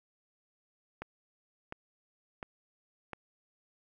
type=click train; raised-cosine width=0.5 ms; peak=-24 dBFS; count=4; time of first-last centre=1.02-3.133 s; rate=1.42 Hz; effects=11-bit